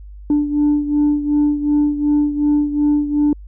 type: beating tone pair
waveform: sine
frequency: 293.7 / 296.4 Hz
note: D4 / D4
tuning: 0 / +16 cents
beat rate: 2.7 Hz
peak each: -13 / -18 dBFS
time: 0.3-3.33 s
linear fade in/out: 2 ms
effects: tanh soft clip ceiling -9 dBFS + added 50 Hz sine -33 dBFS peak until 3.47 s